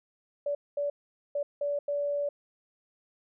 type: tone bursts at uneven times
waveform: sine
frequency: 576 Hz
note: D5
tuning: 34 cents flat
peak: -27 dBFS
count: 5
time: 0.46-0.55 / 0.77-0.9 / 1.35-1.43 / 1.61-1.79 / 1.88-2.29 s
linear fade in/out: 5 ms
effects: none